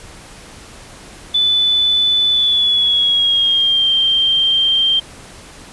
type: tone with pitch glide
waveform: sine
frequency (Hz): 3491 to 3164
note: A7 to G7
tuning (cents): -14 to +15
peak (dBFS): -11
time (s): 1.34-5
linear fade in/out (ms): 10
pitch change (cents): -171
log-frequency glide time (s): 2.31-3.88
effects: pink hiss -38 dBFS RMS until 5.72 s + resampled to 24000 Hz